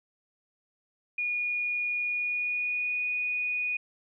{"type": "tone with pitch glide", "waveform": "sine", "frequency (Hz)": [2444, 2470], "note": ["D#7", "D#7"], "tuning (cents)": [-32, -13], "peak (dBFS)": -27, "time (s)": [1.18, 3.77], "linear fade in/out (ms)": 5, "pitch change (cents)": 19, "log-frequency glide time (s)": [2.03, 3.05], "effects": []}